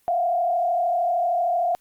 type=tone with frequency modulation; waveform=sine; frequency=698.5 Hz; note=F5; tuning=in tune; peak=-19 dBFS; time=0.08-1.75 s; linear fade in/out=0 ms; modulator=33.1 Hz; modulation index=0.97; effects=white hiss -63 dBFS RMS until 1.8 s + Opus 32 kbps